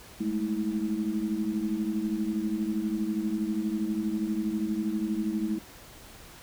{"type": "tone cluster", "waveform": "sine", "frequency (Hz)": [206.8, 219.2, 322.9], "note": ["G#3", "A3", "E4"], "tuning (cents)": [-7, -6, -36], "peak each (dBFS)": -31, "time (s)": [0.2, 5.59], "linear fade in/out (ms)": 10, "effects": ["pink hiss -49 dBFS RMS until 6.42 s"]}